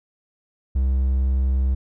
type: tone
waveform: triangle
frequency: 65.6 Hz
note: C2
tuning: 5 cents sharp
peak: -15 dBFS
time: 0.75-1.75 s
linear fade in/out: 10 ms
effects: none